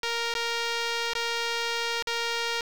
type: tone with dropouts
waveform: 5% pulse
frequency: 466.2 Hz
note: A#4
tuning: in tune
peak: -15 dBFS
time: 0.03-2.61 s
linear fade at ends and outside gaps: 2 ms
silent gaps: 0.34-0.35 / 1.135-1.151 / 2.025-2.071 s
effects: low-pass 6000 Hz 12 dB/octave + 7-bit